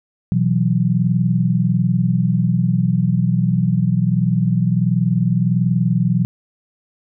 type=chord; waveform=sine; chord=B suspended fourth; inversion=none; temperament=equal; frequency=123.47 / 164.81 / 185 Hz; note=B2 / E3 / F#3; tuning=0 / 0 / 0 cents; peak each=-18 dBFS; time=0.32-6.25 s; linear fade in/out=0 ms; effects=none